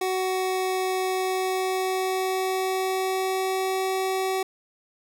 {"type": "tone with pitch glide", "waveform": "25% pulse", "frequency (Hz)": [373.8, 379.2], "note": ["F#4", "F#4"], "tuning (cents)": [18, 43], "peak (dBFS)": -20, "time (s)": [0.01, 4.43], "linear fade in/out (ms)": 5, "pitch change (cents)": 25, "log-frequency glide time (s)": [1.04, 3.83], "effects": []}